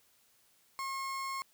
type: tone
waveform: 35% pulse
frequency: 1080 Hz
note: C#6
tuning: 45 cents flat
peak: -34 dBFS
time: 0.79-1.42 s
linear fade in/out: 0 ms
effects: white hiss -68 dBFS RMS until 1.53 s